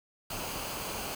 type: noise with comb filter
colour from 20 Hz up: pink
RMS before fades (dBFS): -37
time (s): 0.3-1.15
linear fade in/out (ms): 5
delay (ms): 0.54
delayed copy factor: -0.5
effects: none